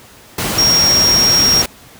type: tone in noise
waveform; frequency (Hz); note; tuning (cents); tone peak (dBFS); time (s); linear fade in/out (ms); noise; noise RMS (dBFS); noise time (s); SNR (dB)
sine; 5588; F8; 0; -9; 0.58-1.62; 5; pink; -18; 0.38-1.66; +6
effects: pink hiss -41 dBFS RMS until 1.99 s + high-pass 60 Hz 12 dB/octave